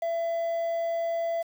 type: tone with ADSR envelope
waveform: triangle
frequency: 670 Hz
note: E5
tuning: 28 cents sharp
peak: -22 dBFS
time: 0.02-1.43 s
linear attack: 6 ms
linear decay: 3 ms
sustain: -2 dB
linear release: 13 ms
effects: 8-bit